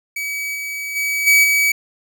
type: tone with level steps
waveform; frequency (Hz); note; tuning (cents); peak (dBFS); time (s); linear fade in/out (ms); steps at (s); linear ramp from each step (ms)
45% pulse; 2278; C#7; +47; -22 / -24 / -18 / -9 / -13; 0.16-1.72; 5; 0.54 / 0.95 / 1.26 / 1.43; 20
effects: none